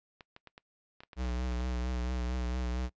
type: clicks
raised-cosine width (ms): 0.3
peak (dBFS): -32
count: 11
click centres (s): 0.208 / 0.364 / 0.473 / 0.579 / 1.005 / 1.035 / 1.132 / 1.251 / 1.291 / 1.522 / 1.605
type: tone with vibrato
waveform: square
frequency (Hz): 61.74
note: B1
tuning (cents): 0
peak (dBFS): -32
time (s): 1.16-2.9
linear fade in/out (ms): 50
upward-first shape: triangle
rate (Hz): 4.4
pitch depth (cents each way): 48
effects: noise-tail reverb RT60 0.1 s tail -23 dB re dry + resampled to 16000 Hz